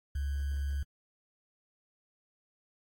sine tone with sample-and-hold, 70 Hz, C#2, 18 cents sharp, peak -30 dBFS, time 0.15-0.83 s, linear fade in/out 5 ms, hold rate 1575 Hz, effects AAC 64 kbps

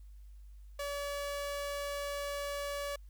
sawtooth tone, 571 Hz, D5, 49 cents flat, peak -32 dBFS, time 0.79-2.96 s, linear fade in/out 5 ms, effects added 50 Hz sine -49 dBFS peak until 3.09 s + white hiss -75 dBFS RMS until 3.09 s

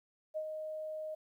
sine tone with ADSR envelope, 622.3 Hz, D#5, in tune, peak -33 dBFS, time 0.34-1.15 s, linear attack 28 ms, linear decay 69 ms, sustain -5 dB, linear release 9 ms, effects 12-bit

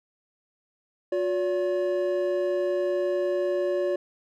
triangle tone pair together, 359.7 / 571 Hz, F#4 / D5, -49 / -49 cents, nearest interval minor sixth, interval 800 cents, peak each -24 dBFS, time 1.12-3.96 s, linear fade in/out 5 ms, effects none

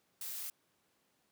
blue noise, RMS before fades -42 dBFS, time 0.21-0.5 s, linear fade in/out 2 ms, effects pink hiss -75 dBFS RMS until 1.31 s + high-pass 150 Hz 12 dB/octave

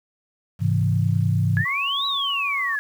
sine chord, Ab augmented, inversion none, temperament equal with one note detuned, 103.83 / 133.41 / 164.81 Hz, Ab2 / C3 / E3, 0 / +34 / 0 cents, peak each -20 / -23 / -23 dBFS, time 0.59-1.65 s, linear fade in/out 50 ms
sine exponential two-way sweep, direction up then down, 1661.2 to 3951 to 1661.2 Hz, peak -22 dBFS, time 1.57-2.79 s, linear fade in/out 0 ms, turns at 2.06 s
sine tone with pitch glide, 1113 to 1122.7 Hz, C#6 to C#6, +7 to +22 cents, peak -27 dBFS, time 1.65-2.76 s, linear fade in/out 10 ms, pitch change +15 cents, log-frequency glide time 2.18-2.42 s
effects 8-bit

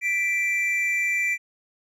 triangle tone pair together, 1975.3 / 2349 Hz, B6 / D7, 0 / 0 cents, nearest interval minor third, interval 300 cents, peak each -25 / -21 dBFS, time 0.01-1.38 s, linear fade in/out 50 ms, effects none

